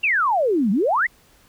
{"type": "exponential two-way sweep", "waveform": "sine", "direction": "down then up", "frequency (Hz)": [2818, 185.1, 2144], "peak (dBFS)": -16, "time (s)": [0.03, 1.07], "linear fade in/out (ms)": 10, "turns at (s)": 0.71, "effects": ["pink hiss -55 dBFS RMS until 1.48 s"]}